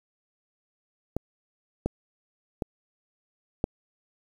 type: clicks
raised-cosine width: 2 ms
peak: -14 / -12 / -14 / -10 dBFS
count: 4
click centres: 1.166 / 1.86 / 2.622 / 3.641 s
effects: 8-bit